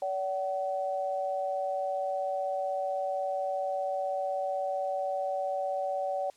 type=tone pair together; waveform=sine; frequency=572 / 756.3 Hz; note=D5 / F#5; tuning=-46 / +38 cents; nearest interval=perfect fourth; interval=484 cents; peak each=-31 / -32 dBFS; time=0.02-6.3 s; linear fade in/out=2 ms; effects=white hiss -62 dBFS RMS until 6.36 s + low-pass 8000 Hz 12 dB/octave